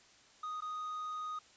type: tone with dropouts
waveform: triangle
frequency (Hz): 1244.5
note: D#6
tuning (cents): 0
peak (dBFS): -36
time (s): 0.43-1.39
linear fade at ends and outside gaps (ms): 5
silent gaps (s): 0.606-0.62
effects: white hiss -62 dBFS RMS until 1.56 s + resampled to 16000 Hz